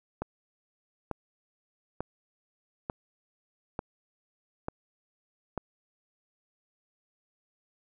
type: click train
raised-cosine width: 1 ms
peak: -18 dBFS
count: 7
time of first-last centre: 0.22-5.577 s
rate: 1.12 Hz
effects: none